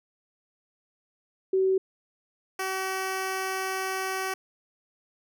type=tone pair in turn; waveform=sine / 10% pulse; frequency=380 / 380 Hz; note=F#4 / F#4; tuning=+46 / +46 cents; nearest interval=unison; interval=0 cents; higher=neither; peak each=-20 dBFS; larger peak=neither; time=1.53-1.78 / 2.59-4.34 s; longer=second; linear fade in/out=5 ms; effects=none